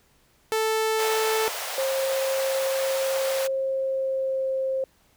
sawtooth tone, 440 Hz, A4, in tune, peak -18 dBFS, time 0.52-1.48 s, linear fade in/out 0 ms
pink high-pass noise, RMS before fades -32 dBFS, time 0.98-3.48 s, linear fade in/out 20 ms, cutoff 490 Hz, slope 48 dB/octave
sine tone with pitch glide, 535 to 529.8 Hz, C5 to C5, +38 to +22 cents, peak -23 dBFS, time 1.78-4.84 s, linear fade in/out 2 ms, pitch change -16 cents, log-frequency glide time 3.48-4.53 s
effects pink hiss -62 dBFS RMS until 5.16 s

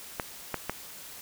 clicks, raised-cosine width 0.5 ms, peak -14 dBFS, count 3, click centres 0.198 / 0.543 / 0.696 s, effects white hiss -45 dBFS RMS until 1.21 s

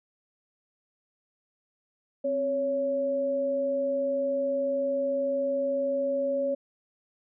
sine tone pair together, 263.5 / 558.3 Hz, C4 / C#5, +12 / +12 cents, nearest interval octave + minor second, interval 1300 cents, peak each -34 / -25 dBFS, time 2.24-6.55 s, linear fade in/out 10 ms, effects none

